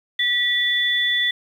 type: tone pair together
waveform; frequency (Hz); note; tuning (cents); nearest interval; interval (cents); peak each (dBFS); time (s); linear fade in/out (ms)
sine; 1945 / 3466; B6 / A7; -27 / -27; minor seventh; 1000; -20; 0.19-1.31; 5
effects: 8-bit